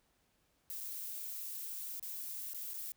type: noise with dropouts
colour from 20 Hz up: violet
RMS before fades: -43 dBFS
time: 0.7-2.92 s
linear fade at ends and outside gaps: 0 ms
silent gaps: 0.803-0.808 / 1.996-2.027 / 2.534-2.545 / 2.735-2.741 s
effects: pink hiss -75 dBFS RMS until 2.96 s